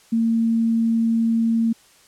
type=tone; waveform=sine; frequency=227.9 Hz; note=A#3; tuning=39 cents flat; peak=-16 dBFS; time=0.12-1.73 s; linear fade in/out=10 ms; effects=white hiss -53 dBFS RMS until 2.07 s + low-pass 10000 Hz 12 dB/octave